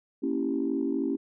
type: chord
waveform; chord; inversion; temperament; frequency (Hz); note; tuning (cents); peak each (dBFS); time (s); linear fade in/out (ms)
sine; A# diminished seventh; none; equal; 233.1 / 277.2 / 329.6 / 392; A#3 / C#4 / E4 / G4; 0 / 0 / 0 / 0; -33 / -28 / -31 / -33; 0.22-1.17; 20
effects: tanh soft clip ceiling -16 dBFS